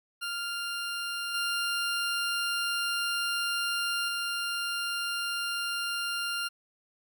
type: tone with level steps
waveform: 20% pulse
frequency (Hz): 1396.9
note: F6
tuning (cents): 0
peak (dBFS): -27 / -23 / -25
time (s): 0.21-6.49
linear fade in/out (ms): 20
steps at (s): 1.34 / 4.08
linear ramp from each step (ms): 5
effects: none